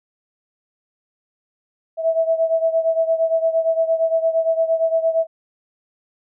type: beating tone pair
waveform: sine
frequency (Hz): 651 / 659.7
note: E5 / E5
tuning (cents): -22 / +1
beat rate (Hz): 8.7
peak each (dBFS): -17 / -21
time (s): 1.97-5.27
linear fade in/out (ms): 50
effects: none